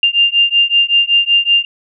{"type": "beating tone pair", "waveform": "sine", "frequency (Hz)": [2794, 2799.3], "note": ["F7", "F7"], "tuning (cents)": [0, 3], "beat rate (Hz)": 5.3, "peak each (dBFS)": -12, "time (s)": [0.03, 1.65], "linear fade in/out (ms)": 2, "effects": []}